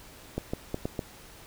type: clicks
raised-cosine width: 2 ms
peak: -16 dBFS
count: 5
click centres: 0.38 / 0.535 / 0.744 / 0.855 / 0.992 s
effects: pink hiss -50 dBFS RMS until 1.46 s